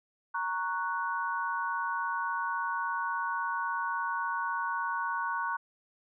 sine chord, F# major, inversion first, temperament equal, 932.3 / 1108.7 / 1480 Hz, A#5 / C#6 / F#6, 0 / 0 / 0 cents, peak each -34 dBFS, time 0.34-5.57 s, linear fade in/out 10 ms, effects none

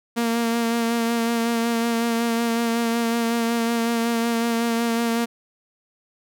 sawtooth tone with vibrato, 232 Hz, A#3, 8 cents flat, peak -16 dBFS, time 0.16-5.26 s, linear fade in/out 20 ms, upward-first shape sine, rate 5.4 Hz, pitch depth 23 cents each way, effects none

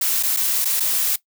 blue noise with dropouts, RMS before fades -20 dBFS, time 0.01-1.16 s, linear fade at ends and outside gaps 5 ms, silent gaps 0.228-0.233 / 0.365-0.369 / 0.647-0.654 / 0.798-0.804 s, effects noise-tail reverb RT60 0.1 s tail -18 dB re dry

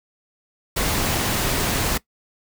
pink noise, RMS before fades -22 dBFS, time 0.76-1.98 s, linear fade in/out 10 ms, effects noise-tail reverb RT60 0.1 s tail -20 dB re dry

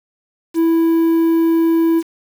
triangle tone with quantisation, 329.6 Hz, E4, in tune, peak -9 dBFS, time 0.54-2.03 s, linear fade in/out 50 ms, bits 6, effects none

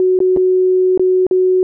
sine tone with dropouts, 370 Hz, F#4, in tune, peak -9 dBFS, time 0-1.63 s, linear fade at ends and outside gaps 1 ms, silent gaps 0.19-0.203 / 0.364-0.371 / 0.976-0.995 / 1.267-1.311 s, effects none

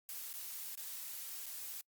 blue noise with dropouts, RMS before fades -45 dBFS, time 0.09-1.81 s, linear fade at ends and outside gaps 1 ms, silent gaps 0.33-0.338 / 0.753-0.774 / 1.459-1.464 s, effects noise-tail reverb RT60 0.1 s tail -26 dB re dry + Opus 48 kbps

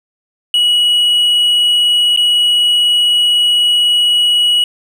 triangle tone with dropouts, 2919 Hz, F#7, 24 cents flat, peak -7 dBFS, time 0.54-4.64 s, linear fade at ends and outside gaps 2 ms, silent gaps 2.163-2.173 s, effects none

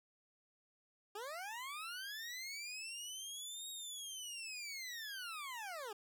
20% pulse linear two-way sweep, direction up then down, 392 to 3785 to 392 Hz, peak -39 dBFS, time 1.15-5.93 s, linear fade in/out 5 ms, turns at 3.7 s, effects none

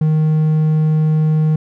triangle tone, 155.56 Hz, D#3, in tune, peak -9 dBFS, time 0.01-1.56 s, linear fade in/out 5 ms, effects none

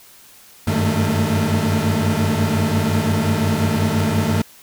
40% pulse tone cluster, 94.2 / 99.9 / 155.1 / 218.2 / 227.3 Hz, F#2 / G2 / D#3 / A3 / A#3, +32 / +33 / -5 / -14 / -43 cents, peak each -22 dBFS, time 0.67-4.42 s, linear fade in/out 5 ms, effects white hiss -46 dBFS RMS until 4.62 s

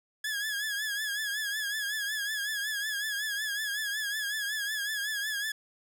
sawtooth tone with vibrato, 1684 Hz, G#6, 24 cents sharp, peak -27 dBFS, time 0.24-5.52 s, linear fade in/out 5 ms, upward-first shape triangle, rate 5.4 Hz, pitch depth 89 cents each way, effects none

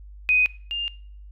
sine tone pair in turn, 2500 / 2806 Hz, D#7 / F7, +8 / +8 cents, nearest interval major second, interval 200 cents, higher second, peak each -16 / -25 dBFS, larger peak first, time 0.29-0.46 / 0.71-0.88 s, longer neither, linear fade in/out 0 ms, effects noise-tail reverb RT60 0.5 s tail -20 dB re dry + added 50 Hz sine -40 dBFS peak until 1.31 s

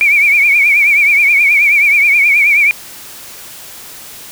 sine tone with vibrato, 2309 Hz, D7, 30 cents flat, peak -6 dBFS, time 0.01-2.71 s, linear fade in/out 0 ms, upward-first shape triangle, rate 9.4 Hz, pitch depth 110 cents each way, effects white hiss -32 dBFS RMS until 4.31 s

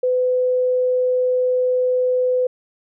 sine tone, 504 Hz, B4, 35 cents sharp, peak -15 dBFS, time 0.03-2.47 s, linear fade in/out 5 ms, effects none

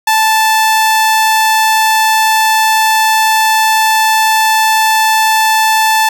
sawtooth tone, 878 Hz, A5, 4 cents flat, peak -4 dBFS, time 0.07-6.09 s, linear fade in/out 5 ms, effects none

